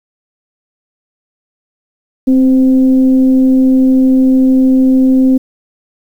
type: tone with frequency modulation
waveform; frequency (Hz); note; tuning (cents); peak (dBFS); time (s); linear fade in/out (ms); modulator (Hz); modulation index
sine; 261.6; C4; 0; -5; 2.27-5.38; 10; 255; 0.32
effects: 7-bit